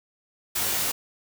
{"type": "noise with comb filter", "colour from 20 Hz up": "white", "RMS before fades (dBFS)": -26, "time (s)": [0.55, 0.92], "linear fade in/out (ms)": 10, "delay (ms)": 20, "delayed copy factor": 0.55, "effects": []}